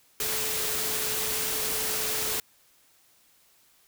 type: tone in noise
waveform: sine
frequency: 434.3 Hz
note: A4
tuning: 23 cents flat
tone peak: -39 dBFS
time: 0.2-2.4 s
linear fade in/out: 2 ms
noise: white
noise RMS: -29 dBFS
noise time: 0.2-2.4 s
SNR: -13 dB
effects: white hiss -62 dBFS RMS until 3.87 s